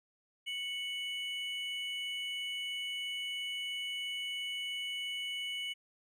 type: tone pair together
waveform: triangle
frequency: 2217 / 2960 Hz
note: C#7 / F#7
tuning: 0 / 0 cents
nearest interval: perfect fourth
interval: 500 cents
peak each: -39 / -36 dBFS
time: 0.46-5.74 s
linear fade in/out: 20 ms
effects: none